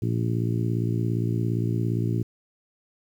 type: harmonic tone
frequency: 57.4 Hz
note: A#1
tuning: 26 cents flat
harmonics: 2 / 3 / 4 / 5 / 6 / 7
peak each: -24 / -30 / -34 / -33 / -33 / -38 dBFS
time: 0.02-2.23 s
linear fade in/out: 5 ms
effects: 9-bit